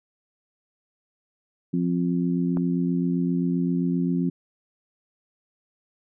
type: harmonic tone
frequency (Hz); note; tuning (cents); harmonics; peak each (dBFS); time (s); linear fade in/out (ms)
87.6; F2; +6; 2 / 3 / 4; -23 / -25 / -33; 1.73-4.3; 10
type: click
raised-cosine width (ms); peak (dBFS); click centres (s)
1; -20; 2.571
effects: none